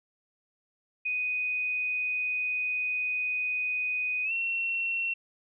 sine tone with pitch glide, 2492 to 2718 Hz, D#7 to F7, +2 to -48 cents, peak -27 dBFS, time 1.05-5.14 s, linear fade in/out 10 ms, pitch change +150 cents, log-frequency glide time 4.24-4.32 s, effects none

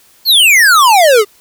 square exponential sweep, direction down, 4500 to 392 Hz, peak -5 dBFS, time 0.25-1.25 s, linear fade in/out 50 ms, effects white hiss -47 dBFS RMS until 1.4 s

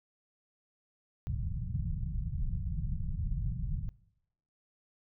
pink low-pass noise, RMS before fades -34 dBFS, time 1.27-3.89 s, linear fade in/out 0 ms, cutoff 170 Hz, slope 48 dB/octave, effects noise-tail reverb RT60 0.8 s tail -21 dB re dry

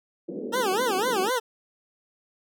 white band-pass noise, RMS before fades -34 dBFS, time 0.28-1.3 s, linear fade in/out 10 ms, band 190 to 500 Hz, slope 48 dB/octave
20% pulse tone with vibrato, 436.6 Hz, A4, 13 cents flat, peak -18 dBFS, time 0.52-1.4 s, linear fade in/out 20 ms, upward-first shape sine, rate 4 Hz, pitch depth 290 cents each way
effects none

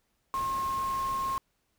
sine tone in noise, 1072 Hz, C6, 42 cents sharp, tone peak -28 dBFS, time 0.34-1.38 s, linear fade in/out 0 ms, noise pink, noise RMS -43 dBFS, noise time 0.34-1.38 s, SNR +12 dB, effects pink hiss -75 dBFS RMS until 1.78 s

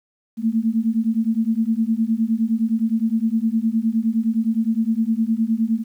sine beating tone pair, 220 / 229.7 Hz, A3 / A#3, 0 / -25 cents, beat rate 9.7 Hz, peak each -20 dBFS, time 0.37-5.84 s, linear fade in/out 50 ms, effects 9-bit

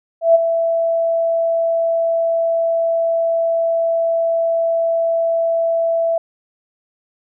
sine tone with ADSR envelope, 664 Hz, E5, 12 cents sharp, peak -5 dBFS, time 0.21-6.18 s, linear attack 140 ms, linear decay 19 ms, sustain -9 dB, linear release 3 ms, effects none

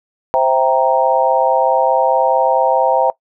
sine chord, C dominant seventh, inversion none, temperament equal, 523.3 / 659.3 / 784 / 932.3 Hz, C5 / E5 / G5 / Bb5, 0 / 0 / 0 / 0 cents, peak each -16 dBFS, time 0.34-3.1 s, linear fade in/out 0 ms, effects noise-tail reverb RT60 0.1 s tail -19 dB re dry

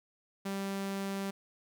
sawtooth tone, 196.1 Hz, G3, 1 cent sharp, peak -30 dBFS, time 0.45-1.31 s, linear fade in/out 10 ms, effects none

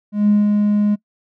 triangle tone with ADSR envelope, 207.6 Hz, G#3, in tune, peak -6 dBFS, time 0.12-0.96 s, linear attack 170 ms, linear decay 170 ms, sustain -4 dB, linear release 24 ms, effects noise-tail reverb RT60 0.1 s tail -23 dB re dry + tanh soft clip ceiling -7 dBFS

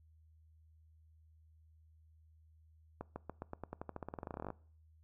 accelerating click train, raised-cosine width 1 ms, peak -28 dBFS, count 25, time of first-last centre 3.01-4.503 s, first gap 150 ms, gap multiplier 0.91, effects noise-tail reverb RT60 0.5 s tail -22 dB re dry + added 79 Hz sine -62 dBFS peak until 5.03 s

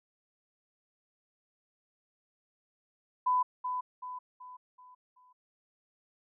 sine tone with echo, 1001 Hz, B5, 23 cents sharp, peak -24 dBFS, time 3.26-3.43 s, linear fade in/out 10 ms, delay 380 ms, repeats 5, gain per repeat -7 dB, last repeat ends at 5.33 s, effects none

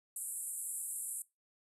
pink band-pass noise, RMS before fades -41 dBFS, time 0.16-1.22 s, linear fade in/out 2 ms, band 7800 to 12000 Hz, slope 96 dB/octave, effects noise-tail reverb RT60 0.2 s tail -19 dB re dry

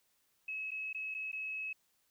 sine tone with dropouts, 2574 Hz, E7, 42 cents flat, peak -37 dBFS, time 0.48-1.73 s, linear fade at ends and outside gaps 5 ms, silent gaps 0.708-0.715 / 0.93-0.946 / 1.143-1.147 / 1.317-1.328 s, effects white hiss -75 dBFS RMS until 2.1 s

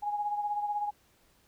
sine beating tone pair, 827 / 843 Hz, G#5 / G#5, -8 / +26 cents, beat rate 16 Hz, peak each -30 / -38 dBFS, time 0.02-0.91 s, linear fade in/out 20 ms, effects pink hiss -66 dBFS RMS until 1.47 s

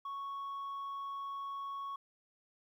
sine tone, 1108.7 Hz, C#6, in tune, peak -36 dBFS, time 0.05-1.96 s, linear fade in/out 5 ms, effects tanh soft clip ceiling -38 dBFS + 12-bit

